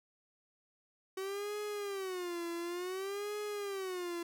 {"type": "tone with vibrato", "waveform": "45% pulse", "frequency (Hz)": 377.1, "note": "F#4", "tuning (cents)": 33, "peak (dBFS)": -37, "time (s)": [1.17, 4.23], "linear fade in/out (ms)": 5, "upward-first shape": "sine", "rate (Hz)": 0.56, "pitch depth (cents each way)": 180, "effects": []}